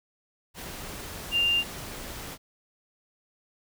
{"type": "tone in noise", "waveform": "sine", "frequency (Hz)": 2794, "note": "F7", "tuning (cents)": 0, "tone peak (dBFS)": -21, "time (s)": [1.31, 1.64], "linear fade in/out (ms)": 50, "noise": "pink", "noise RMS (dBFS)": -39, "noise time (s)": [0.54, 2.38], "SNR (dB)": 15, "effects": []}